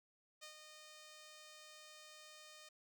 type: tone with ADSR envelope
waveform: 5% pulse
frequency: 614 Hz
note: D#5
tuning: 23 cents flat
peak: -39 dBFS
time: 0.41-2.69 s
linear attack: 24 ms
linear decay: 100 ms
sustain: -6 dB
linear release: 7 ms
effects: none